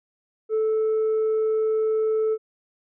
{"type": "tone with tanh clipping", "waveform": "sine", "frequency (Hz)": 437.7, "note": "A4", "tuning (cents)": -9, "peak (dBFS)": -20, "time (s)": [0.49, 2.38], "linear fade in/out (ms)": 50, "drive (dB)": 1, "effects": []}